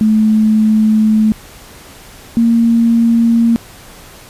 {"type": "tone pair in turn", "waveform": "sine", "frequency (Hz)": [216.8, 231.4], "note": ["A3", "A#3"], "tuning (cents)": [-25, -13], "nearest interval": "minor second", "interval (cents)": 112, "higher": "second", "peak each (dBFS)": -7, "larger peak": "neither", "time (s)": [[0.01, 1.32], [2.37, 3.56]], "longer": "first", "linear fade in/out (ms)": 0, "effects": ["pink hiss -37 dBFS RMS until 4.29 s", "resampled to 32000 Hz"]}